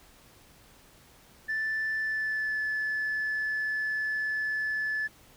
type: tone with pitch glide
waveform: sine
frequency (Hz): 1760 to 1731.8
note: A6 to A6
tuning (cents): 0 to -28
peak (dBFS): -26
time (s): 1.48-5.08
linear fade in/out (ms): 20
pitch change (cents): -28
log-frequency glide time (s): 1.98-2.61
effects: tanh soft clip ceiling -25 dBFS + pink hiss -57 dBFS RMS until 5.36 s